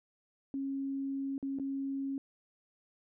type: tone with dropouts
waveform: sine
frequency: 273.1 Hz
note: C#4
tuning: 26 cents flat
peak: -33 dBFS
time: 0.54-2.18 s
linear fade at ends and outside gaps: 1 ms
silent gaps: 1.38-1.427 / 1.587-1.597 s
effects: none